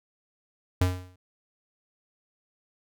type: tone with exponential decay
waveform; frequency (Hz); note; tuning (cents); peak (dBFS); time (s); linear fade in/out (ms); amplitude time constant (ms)
square; 91.1; F#2; -26; -18; 0.81-1.16; 5; 75
effects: none